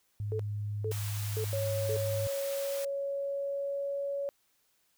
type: tone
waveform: sine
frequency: 103.83 Hz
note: G#2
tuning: in tune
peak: -32 dBFS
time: 0.2-2.27 s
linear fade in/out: 0 ms
type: tone bursts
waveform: sine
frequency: 435.7 Hz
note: A4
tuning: 17 cents flat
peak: -32 dBFS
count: 4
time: 0.32-1.966 s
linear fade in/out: 0 ms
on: 74 ms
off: 450 ms
type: high-pass noise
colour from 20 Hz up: white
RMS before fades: -42 dBFS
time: 0.91-2.85 s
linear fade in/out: 5 ms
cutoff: 620 Hz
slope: 48 dB/octave
type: tone with pitch glide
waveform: sine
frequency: 553 to 560.7 Hz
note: C#5 to C#5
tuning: -4 to +20 cents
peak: -31 dBFS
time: 1.53-4.29 s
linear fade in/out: 0 ms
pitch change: +24 cents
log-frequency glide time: 1.94-4.02 s
effects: white hiss -72 dBFS RMS until 4.97 s